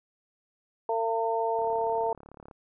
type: harmonic tone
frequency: 226.6 Hz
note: A#3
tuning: 49 cents flat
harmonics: 2 / 3 / 4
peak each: -29 / -30 / -29 dBFS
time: 0.89-2.13 s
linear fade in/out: 2 ms
type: click train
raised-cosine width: 1 ms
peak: -33 dBFS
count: 34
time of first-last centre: 1.59-2.512 s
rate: 35.8 Hz
effects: none